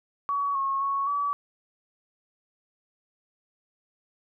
sine tone with pitch steps, 1129 / 1090 / 1107 / 1145 Hz, C#6 / C#6 / C#6 / D6, +31 / -29 / -3 / -44 cents, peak -24 dBFS, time 0.29-1.33 s, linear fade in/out 0 ms, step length 260 ms, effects none

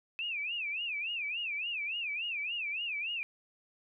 sine tone with vibrato, 2564 Hz, E7, 49 cents flat, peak -33 dBFS, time 0.19-3.23 s, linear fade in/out 0 ms, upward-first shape sine, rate 3.5 Hz, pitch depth 200 cents each way, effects none

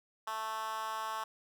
10% pulse tone with high-pass filter, 220 Hz, A3, in tune, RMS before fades -38 dBFS, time 0.27-1.24 s, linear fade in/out 5 ms, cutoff 1000 Hz, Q 2.9, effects none

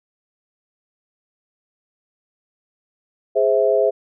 sine chord, Ab augmented, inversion none, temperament equal with one note detuned, 415.3 / 523.3 / 655.1 Hz, Ab4 / C5 / E5, 0 / 0 / -11 cents, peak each -18 dBFS, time 3.35-3.91 s, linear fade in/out 20 ms, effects none

